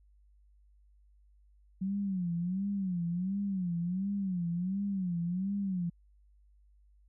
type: tone with vibrato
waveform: sine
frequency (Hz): 185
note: F#3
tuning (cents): 0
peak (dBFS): -30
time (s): 1.81-5.9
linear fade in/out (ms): 10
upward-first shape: sine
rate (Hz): 1.4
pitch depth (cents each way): 150
effects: added 50 Hz sine -60 dBFS peak until 7.08 s